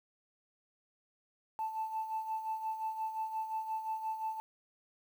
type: tone with tremolo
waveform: sine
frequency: 880 Hz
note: A5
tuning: in tune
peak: -31 dBFS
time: 1.59-4.4 s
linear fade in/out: 0 ms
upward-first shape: sine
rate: 5.7 Hz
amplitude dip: 65%
effects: tanh soft clip ceiling -29 dBFS + 10-bit